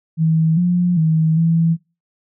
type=tone with pitch steps; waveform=sine; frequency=160.7 / 177.1 / 159.4 / 165 Hz; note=E3 / F3 / D#3 / E3; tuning=-44 / +24 / +42 / +2 cents; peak=-12 dBFS; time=0.17-1.77 s; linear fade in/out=50 ms; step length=400 ms; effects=noise-tail reverb RT60 0.3 s tail -22 dB re dry